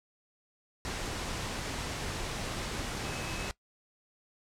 sine tone in noise, 2582 Hz, E7, 37 cents flat, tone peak -45 dBFS, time 3.05-3.49 s, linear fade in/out 0 ms, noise pink, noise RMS -36 dBFS, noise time 0.85-3.51 s, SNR -12 dB, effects noise-tail reverb RT60 0.1 s tail -20 dB re dry + low-pass 8000 Hz 12 dB/octave

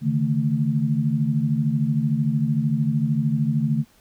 sine tone cluster, 141.3 / 154.5 / 223.3 Hz, C#3 / D#3 / A3, +34 / -12 / +26 cents, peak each -23 dBFS, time 0.01-3.85 s, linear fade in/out 50 ms, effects pink hiss -57 dBFS RMS until 4 s

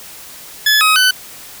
20% pulse tone with pitch steps, 1715 / 1267 / 1507 Hz, A6 / D#6 / F#6, -45 / +31 / +31 cents, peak -4 dBFS, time 0.66-1.11 s, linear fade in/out 5 ms, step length 150 ms, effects white hiss -35 dBFS RMS until 1.6 s

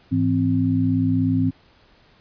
sine tone cluster, 105.8 / 166.1 / 262.7 Hz, G#2 / E3 / C4, +33 / +13 / +7 cents, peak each -22 / -24 / -19 dBFS, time 0.11-1.51 s, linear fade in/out 20 ms, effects pink hiss -55 dBFS RMS until 2.2 s + resampled to 11025 Hz

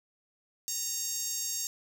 10% pulse tone with high-pass filter, 927 Hz, A#5, 10 cents flat, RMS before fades -34 dBFS, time 0.68-1.67 s, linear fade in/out 0 ms, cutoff 7200 Hz, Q 3.6, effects none

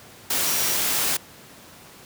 sine tone in noise, 5720 Hz, F8, 41 cents sharp, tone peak -31 dBFS, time 0.46-0.74 s, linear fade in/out 5 ms, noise white, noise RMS -23 dBFS, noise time 0.3-1.17 s, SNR -11 dB, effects pink hiss -46 dBFS RMS until 2.05 s + high-pass 100 Hz 12 dB/octave

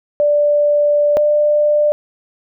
sine tone pair in turn, 587.3 / 594.8 Hz, D5 / D5, 0 / +22 cents, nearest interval unison, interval 22 cents, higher second, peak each -10 dBFS, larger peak neither, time 0.2-1.17 / 1.17-1.92 s, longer first, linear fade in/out 0 ms, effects none

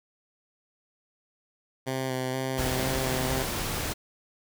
10% pulse tone with vibrato, 130.2 Hz, C3, 8 cents flat, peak -20 dBFS, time 1.86-3.44 s, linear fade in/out 20 ms, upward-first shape square, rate 2.1 Hz, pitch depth 17 cents each way
pink noise, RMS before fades -31 dBFS, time 2.57-3.94 s, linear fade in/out 20 ms
effects none

